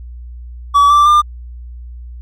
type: tone with pitch steps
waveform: triangle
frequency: 1143 / 1171.1 / 1199.8 Hz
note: D6 / D6 / D6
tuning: -47 / -5 / +37 cents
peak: -4 dBFS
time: 0.74-1.22 s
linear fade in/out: 20 ms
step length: 160 ms
effects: added 60 Hz sine -28 dBFS peak until 2.21 s